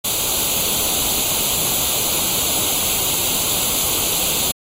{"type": "noise with comb filter", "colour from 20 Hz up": "white", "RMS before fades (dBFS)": -19, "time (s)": [0.04, 4.52], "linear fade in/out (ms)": 10, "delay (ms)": 0.28, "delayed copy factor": 0.8, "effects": ["AAC 48 kbps"]}